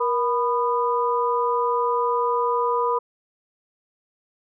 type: tone cluster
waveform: sine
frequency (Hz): 474.4 / 992 / 1224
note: A#4 / B5 / D#6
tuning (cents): +30 / +7 / -29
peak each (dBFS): -23 / -22 / -27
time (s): 0-2.99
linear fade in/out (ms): 10
effects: none